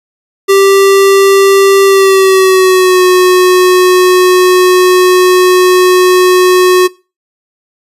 square tone with pitch glide, 392 to 365.7 Hz, G4 to F#4, 0 to -20 cents, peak -4 dBFS, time 0.48-6.88 s, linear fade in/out 20 ms, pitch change -120 cents, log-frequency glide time 1.85-3.03 s, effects noise-tail reverb RT60 0.3 s tail -21 dB re dry + resampled to 32000 Hz

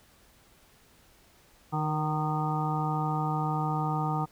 harmonic tone with a mistuned harmonic, 153.5 Hz, D#3, 23 cents flat, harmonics 1 / 2 / 3 / 5 / 6 / 7 / 8, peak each -29 / -37 / -41 / -33 / -35 / -45 / -35 dBFS, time 1.72-4.26 s, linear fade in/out 20 ms, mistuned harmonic 3, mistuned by +33 cents, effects pink hiss -60 dBFS RMS until 4.31 s

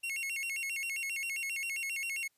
45% pulse tone with vibrato, 2446 Hz, D#7, 30 cents flat, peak -34 dBFS, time 0.03-2.28 s, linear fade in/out 10 ms, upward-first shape square, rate 7.5 Hz, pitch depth 200 cents each way, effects white hiss -75 dBFS RMS until 2.37 s + resampled to 32000 Hz

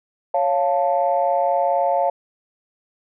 sine chord, Db augmented, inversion none, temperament equal, 554.4 / 698.5 / 880 Hz, Db5 / F5 / A5, 0 / 0 / 0 cents, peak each -20 / -19 / -22 dBFS, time 0.34-2.1 s, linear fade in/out 5 ms, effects tanh soft clip ceiling -7 dBFS

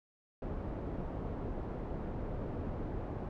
pink low-pass noise, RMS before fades -39 dBFS, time 0.42-3.29 s, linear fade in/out 2 ms, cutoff 660 Hz, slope 12 dB/octave, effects none

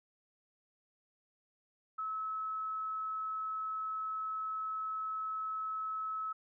sine tone, 1295 Hz, E6, 31 cents flat, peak -35 dBFS, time 1.98-6.33 s, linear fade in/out 10 ms, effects none

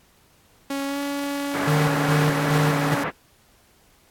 sawtooth tone with pitch glide, 277.2 to 282.9 Hz, C#4 to C#4, 0 to +35 cents, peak -21 dBFS, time 0.7-3.04 s, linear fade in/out 5 ms, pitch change +35 cents, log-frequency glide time 0.86-0.99 s
white band-pass noise, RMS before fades -27 dBFS, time 1.53-3.11 s, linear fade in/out 20 ms, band 110 to 1800 Hz, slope 24 dB/octave
square tone with tremolo, 151.1 Hz, D3, 50 cents sharp, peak -19 dBFS, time 1.67-2.95 s, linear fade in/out 10 ms, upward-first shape square, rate 2.4 Hz, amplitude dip 50%
effects pink hiss -58 dBFS RMS until 4.1 s + AAC 64 kbps

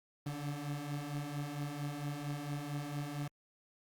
30% pulse beating tone pair, 142.3 / 146.7 Hz, C#3 / D3, +46 / -2 cents, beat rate 4.4 Hz, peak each -40 / -37 dBFS, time 0.26-3.28 s, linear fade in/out 5 ms, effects Opus 48 kbps

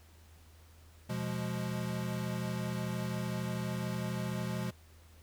square chord, F diminished, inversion second, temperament equal, 123.47 / 174.61 / 207.7 Hz, Cb3 / F3 / Ab3, 0 / 0 / 0 cents, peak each -38 / -39 / -40 dBFS, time 1.09-4.71 s, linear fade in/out 10 ms, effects added 80 Hz sine -56 dBFS peak until 5.22 s + pink hiss -63 dBFS RMS until 5.22 s

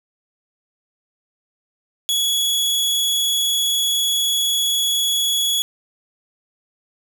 sawtooth tone, 3369 Hz, G#7, 24 cents sharp, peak -14 dBFS, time 2.09-5.62 s, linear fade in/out 0 ms, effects none

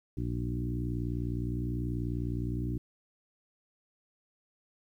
harmonic tone with a mistuned harmonic, 60 Hz, B1, 49 cents flat, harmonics 1 / 2 / 3 / 4 / 5 / 6, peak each -36 / -34 / -41 / -41 / -38 / -44 dBFS, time 0.17-2.78 s, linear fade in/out 5 ms, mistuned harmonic 1, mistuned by +28 cents, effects 11-bit

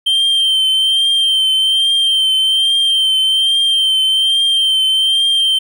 triangle tone with vibrato, 3136 Hz, G7, in tune, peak -9 dBFS, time 0.06-5.59 s, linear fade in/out 10 ms, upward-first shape triangle, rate 1.2 Hz, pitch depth 34 cents each way, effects none

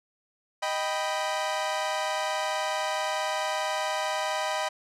sawtooth chord, Eb augmented, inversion none, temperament equal, 622.3 / 784 / 987.8 Hz, Eb5 / G5 / B5, 0 / 0 / 0 cents, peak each -27 / -28 / -28 dBFS, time 0.62-4.69 s, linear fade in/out 10 ms, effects low-pass 8000 Hz 12 dB/octave

